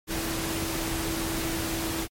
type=tone in noise; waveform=sine; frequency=328.1 Hz; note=E4; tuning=8 cents flat; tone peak=-32 dBFS; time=0.07-2.08 s; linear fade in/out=50 ms; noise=pink; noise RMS=-31 dBFS; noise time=0.07-2.08 s; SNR=-4 dB; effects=MP3 64 kbps